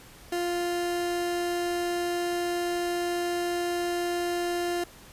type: tone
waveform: 30% pulse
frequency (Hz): 349.2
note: F4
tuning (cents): 0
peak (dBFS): -24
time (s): 0.32-4.84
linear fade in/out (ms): 5
effects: pink hiss -50 dBFS RMS until 5.12 s + resampled to 32000 Hz